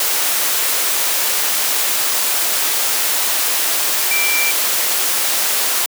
sine tone in noise, 2349 Hz, D7, in tune, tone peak -17 dBFS, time 4.11-4.51 s, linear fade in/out 2 ms, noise white, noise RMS -17 dBFS, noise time 0-5.86 s, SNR -3 dB, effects high-pass 400 Hz 12 dB/octave

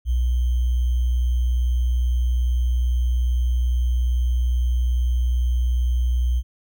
sine tone with sample-and-hold, 61.2 Hz, B1, 15 cents flat, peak -17 dBFS, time 0.05-6.43 s, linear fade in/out 50 ms, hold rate 3150 Hz, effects none

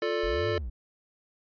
square chord, D minor, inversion first, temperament just, 352.4 / 440.5 / 587.3 Hz, F4 / A4 / D5, +16 / +2 / 0 cents, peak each -33 / -30 / -33 dBFS, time 0.02-0.58 s, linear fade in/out 2 ms
triangle linear two-way sweep, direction up then down, 34.45 to 110 to 50.1 Hz, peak -30 dBFS, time 0.23-0.7 s, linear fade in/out 10 ms, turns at 0.49 s
effects resampled to 11025 Hz

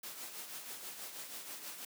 white noise with tremolo, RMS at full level -44 dBFS, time 0.03-1.85 s, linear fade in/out 5 ms, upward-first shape triangle, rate 6.2 Hz, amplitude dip 55%, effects high-pass 200 Hz 12 dB/octave

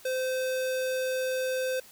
square tone, 516 Hz, C5, 24 cents flat, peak -28 dBFS, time 0.05-1.8 s, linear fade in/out 5 ms, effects white hiss -53 dBFS RMS until 1.91 s

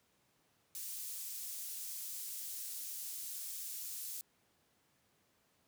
pink high-pass noise, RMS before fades -44 dBFS, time 0.75-4.21 s, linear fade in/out 0 ms, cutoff 8000 Hz, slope 12 dB/octave, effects pink hiss -74 dBFS RMS until 5.67 s + high-pass 100 Hz 12 dB/octave

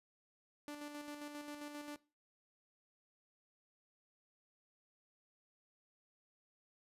sawtooth tone with tremolo, 293.7 Hz, D4, in tune, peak -40 dBFS, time 0.68-1.96 s, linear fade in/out 0 ms, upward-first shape square, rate 7.5 Hz, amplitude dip 40%, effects noise-tail reverb RT60 0.3 s tail -19 dB re dry + resampled to 32000 Hz

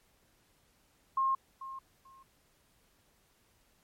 sine tone with echo, 1069 Hz, C6, 37 cents sharp, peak -26 dBFS, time 1.17-1.35 s, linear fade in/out 5 ms, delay 440 ms, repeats 2, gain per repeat -14 dB, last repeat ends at 2.23 s, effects pink hiss -69 dBFS RMS until 3.83 s + MP3 64 kbps

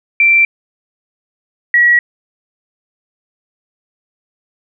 sine tone pair in turn, 2349 / 1920.5 Hz, D7 / B6, 0 / -49 cents, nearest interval minor third, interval 349 cents, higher first, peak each -6 dBFS, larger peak neither, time 0.2-0.45 / 1.74-1.99 s, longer neither, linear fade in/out 2 ms, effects none

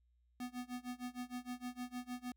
square tone with tremolo, 247.7 Hz, B3, 5 cents sharp, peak -40 dBFS, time 0.4-2.32 s, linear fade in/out 2 ms, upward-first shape sine, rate 6.5 Hz, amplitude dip 95%, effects added 60 Hz sine -70 dBFS peak until 2.36 s

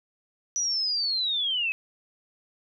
sine linear sweep, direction down, 5920 to 2532 Hz, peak -24 dBFS, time 0.56-1.72 s, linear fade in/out 0 ms, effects none

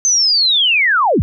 sine linear sweep, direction down, 6272 to 42.05 Hz, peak -10 dBFS, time 0.05-1.22 s, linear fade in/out 0 ms, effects none

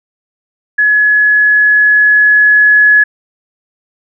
sine tone with level ramp, 1695 Hz, G#6, 35 cents sharp, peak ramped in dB -6 to -3 dBFS, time 0.78-3.04 s, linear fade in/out 10 ms, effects none

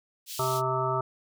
pink high-pass noise, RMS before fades -38 dBFS, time 0.26-0.62 s, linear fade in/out 50 ms, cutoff 3300 Hz, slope 24 dB/octave
harmonic tone, 130 Hz, C3, 11 cents flat, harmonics 1 / 3 / 5 / 7 / 9 / 10, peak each -32 / -32 / -32 / -32 / -32 / -32 dBFS, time 0.39-1.01 s, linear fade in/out 5 ms
effects none

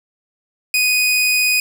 sawtooth tone, 2489 Hz, D#7, in tune, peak -10 dBFS, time 0.74-1.6 s, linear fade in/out 2 ms, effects none

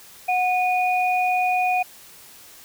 sine tone pair together, 732.2 / 2461 Hz, F#5 / D#7, -18 / -20 cents, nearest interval octave + major sixth, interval 2098 cents, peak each -19 / -24 dBFS, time 0.28-1.83 s, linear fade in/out 10 ms, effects white hiss -46 dBFS RMS until 2.64 s

